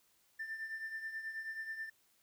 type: tone with tremolo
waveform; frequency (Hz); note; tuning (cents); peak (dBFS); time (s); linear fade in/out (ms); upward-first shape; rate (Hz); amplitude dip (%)
triangle; 1783; A6; +22; -34; 0.39-1.9; 10; triangle; 9.3; 75
effects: tanh soft clip ceiling -35 dBFS + white hiss -72 dBFS RMS until 2.22 s